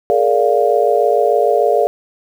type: chord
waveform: sine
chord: Bb dominant seventh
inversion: third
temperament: just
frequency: 419.5 / 466.2 / 582.7 / 699.2 Hz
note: Ab4 / Bb4 / D5 / F5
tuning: +17 / 0 / -14 / +2 cents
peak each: -16 dBFS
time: 0.1-1.87 s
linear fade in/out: 0 ms
effects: 7-bit